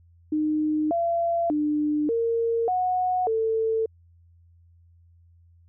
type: tone with pitch steps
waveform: sine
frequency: 306.3 / 680 / 299.3 / 460.7 / 733 / 445.7 Hz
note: D#4 / F5 / D4 / A#4 / F#5 / A4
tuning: -27 / -46 / +33 / -20 / -16 / +22 cents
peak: -21 dBFS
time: 0.32-3.86 s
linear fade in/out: 5 ms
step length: 590 ms
effects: added 85 Hz sine -53 dBFS peak until 5.68 s